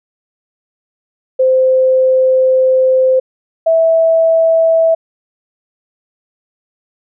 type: tone pair in turn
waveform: sine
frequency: 519 / 653.9 Hz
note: C5 / E5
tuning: -14 / -14 cents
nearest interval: major third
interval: 400 cents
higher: second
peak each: -7 dBFS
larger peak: neither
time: 1.39-3.2 / 3.66-4.95 s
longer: first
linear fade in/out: 10 ms
effects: none